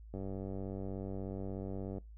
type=click train; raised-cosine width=2 ms; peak=-29 dBFS; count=179; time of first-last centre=0.14-1.983 s; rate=96.6 Hz; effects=noise-tail reverb RT60 0.2 s tail -21 dB re dry + added 54 Hz sine -49 dBFS peak until 2.17 s